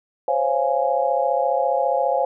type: chord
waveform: sine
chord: Db major seventh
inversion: third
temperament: just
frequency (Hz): 519.7 / 554.4 / 693 / 831.5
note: C5 / Db5 / F5 / Ab5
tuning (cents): -12 / 0 / -14 / +2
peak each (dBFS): -23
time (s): 0.28-2.25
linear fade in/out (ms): 2
effects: none